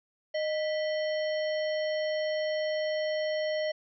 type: harmonic tone with a mistuned harmonic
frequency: 617 Hz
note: D#5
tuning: 15 cents flat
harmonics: 1 / 3 / 5 / 7 / 9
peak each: -28 / -38 / -42 / -45 / -47 dBFS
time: 0.34-3.72 s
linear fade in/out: 10 ms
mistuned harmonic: 3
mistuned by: +110 cents
effects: none